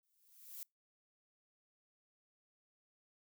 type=noise with exponential growth; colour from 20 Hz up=violet; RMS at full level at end=-45 dBFS; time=0.03-0.63 s; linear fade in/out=1 ms; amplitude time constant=130 ms; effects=noise-tail reverb RT60 0.2 s tail -26 dB re dry